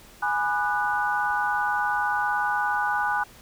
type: chord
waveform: sine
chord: G# half-diminished seventh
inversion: none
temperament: equal with one note detuned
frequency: 830.6 / 987.8 / 1203.5 / 1480 Hz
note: G#5 / B5 / D6 / F#6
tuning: 0 / 0 / +42 / 0 cents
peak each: -26 / -30 / -31 / -26 dBFS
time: 0.22-3.24 s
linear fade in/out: 10 ms
effects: pink hiss -50 dBFS RMS until 3.41 s